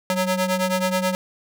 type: ring-modulated tone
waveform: sawtooth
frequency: 369.3 Hz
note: F#4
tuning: 3 cents flat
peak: -13 dBFS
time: 0.1-1.15 s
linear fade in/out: 0 ms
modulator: 180 Hz
effects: none